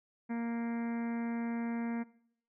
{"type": "harmonic tone", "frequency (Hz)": 233.1, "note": "A#3", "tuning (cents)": 0, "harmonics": [1, 2, 3, 4, 5, 6, 7, 8, 9, 10], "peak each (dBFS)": [-33, -47, -48, -48, -58, -56, -53, -56, -53, -59], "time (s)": [0.29, 2.04], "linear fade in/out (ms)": 20, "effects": ["noise-tail reverb RT60 0.7 s tail -21 dB re dry"]}